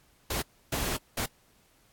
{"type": "noise bursts at uneven times", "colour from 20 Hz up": "pink", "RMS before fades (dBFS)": -31, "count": 3, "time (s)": [[0.3, 0.42], [0.72, 0.97], [1.17, 1.26]], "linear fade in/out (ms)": 5, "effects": ["pink hiss -64 dBFS RMS until 1.92 s", "AAC 64 kbps"]}